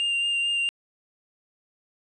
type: tone with vibrato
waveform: triangle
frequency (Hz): 2794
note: F7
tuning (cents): 0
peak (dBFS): -21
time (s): 0-0.69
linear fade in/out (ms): 0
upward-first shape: sine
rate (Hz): 4.5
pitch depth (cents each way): 14
effects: resampled to 22050 Hz